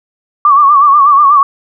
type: tone with vibrato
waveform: sine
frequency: 1146 Hz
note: D6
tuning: 43 cents flat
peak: -3 dBFS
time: 0.45-1.43 s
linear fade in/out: 2 ms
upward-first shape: sine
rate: 8.2 Hz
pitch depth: 84 cents each way
effects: none